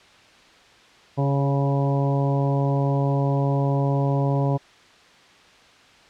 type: harmonic tone with a mistuned harmonic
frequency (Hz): 139.4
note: C#3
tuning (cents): +10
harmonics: 1 / 2 / 3 / 4 / 5 / 6 / 7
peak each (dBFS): -20 / -28 / -30 / -29 / -32 / -36 / -33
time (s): 1.17-4.58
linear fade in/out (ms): 20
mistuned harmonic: 3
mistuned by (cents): -20
effects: white hiss -51 dBFS RMS until 6.09 s + low-pass 4000 Hz 12 dB/octave